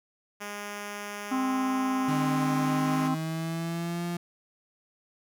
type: tone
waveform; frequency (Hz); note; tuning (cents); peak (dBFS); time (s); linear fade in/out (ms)
5% pulse; 205.4; G#3; -19; -24; 0.4-3.09; 20
type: harmonic tone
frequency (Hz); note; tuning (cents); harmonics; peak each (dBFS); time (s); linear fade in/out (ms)
261.6; C4; 0; 1 / 3 / 4 / 5; -26 / -35 / -34 / -40; 1.31-3.15; 10
type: tone with pitch glide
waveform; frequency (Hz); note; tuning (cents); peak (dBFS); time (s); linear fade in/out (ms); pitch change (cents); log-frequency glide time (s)
35% pulse; 151.4 to 172.91; D#3 to F3; -47 to -17; -28; 2.08-4.17; 5; +230; 2.64-4.05
effects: none